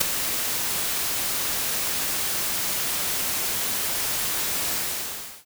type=noise with ADSR envelope; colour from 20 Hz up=white; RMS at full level=-17 dBFS; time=0-5.45 s; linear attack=13 ms; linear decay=7 ms; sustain=-9 dB; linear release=700 ms; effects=none